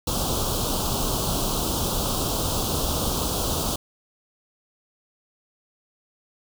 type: band-stop noise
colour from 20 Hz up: pink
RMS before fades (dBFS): -25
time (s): 0.07-3.76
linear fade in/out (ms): 5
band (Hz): 1300 to 3000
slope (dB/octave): 48
effects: none